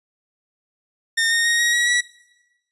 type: tone with pitch steps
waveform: sawtooth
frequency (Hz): 1824 / 1846.3 / 1868.8 / 1891.6 / 1914.7 / 1938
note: A#6 / A#6 / A#6 / A#6 / A#6 / B6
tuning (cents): -38 / -17 / +4 / +25 / +46 / -33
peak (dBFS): -13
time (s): 1.17-2.01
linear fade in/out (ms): 10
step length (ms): 140
effects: noise-tail reverb RT60 1.0 s tail -20 dB re dry + resampled to 24000 Hz